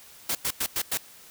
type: noise bursts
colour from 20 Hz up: white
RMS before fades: -27 dBFS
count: 5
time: 0.29-0.975 s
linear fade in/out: 5 ms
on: 61 ms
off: 95 ms
effects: white hiss -50 dBFS RMS until 1.3 s